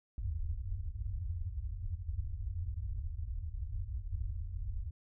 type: low-pass noise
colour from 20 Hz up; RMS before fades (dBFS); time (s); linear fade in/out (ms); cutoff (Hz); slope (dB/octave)
white; -38; 0.18-4.91; 2; 100; 96
effects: none